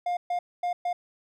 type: tone bursts at uneven times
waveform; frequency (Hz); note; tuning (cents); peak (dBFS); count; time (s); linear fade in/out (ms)
triangle; 708; F5; +23; -23; 4; 0.06-0.17 / 0.3-0.39 / 0.63-0.73 / 0.85-0.93; 5
effects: none